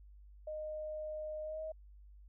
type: tone with pitch glide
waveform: sine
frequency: 616 to 630.8 Hz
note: D#5 to D#5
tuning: -17 to +24 cents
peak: -39 dBFS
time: 0.47-1.72 s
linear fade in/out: 5 ms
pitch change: +41 cents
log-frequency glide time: 1.43-1.61 s
effects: added 50 Hz sine -54 dBFS peak until 2.28 s